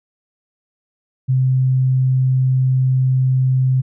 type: tone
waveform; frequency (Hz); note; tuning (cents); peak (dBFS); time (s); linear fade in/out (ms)
sine; 130; C3; -11; -12; 1.28-3.82; 20
effects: none